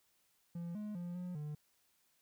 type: tone with pitch steps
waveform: triangle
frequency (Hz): 171.1 / 210.6 / 174.9 / 179.3 / 149.6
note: F3 / G#3 / F3 / F3 / D3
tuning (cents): -35 / +24 / +3 / +46 / +32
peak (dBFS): -38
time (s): 0.55-1.55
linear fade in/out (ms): 5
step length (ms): 200
effects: white hiss -75 dBFS RMS until 2.21 s